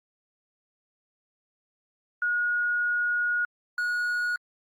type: tone pair in turn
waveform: sine / triangle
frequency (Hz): 1445 / 1451.5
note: F#6 / F#6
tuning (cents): -41 / -34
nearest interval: unison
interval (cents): 7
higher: second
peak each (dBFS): -23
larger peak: neither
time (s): 2.22-3.45 / 3.78-4.36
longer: first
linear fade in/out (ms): 2
effects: Opus 24 kbps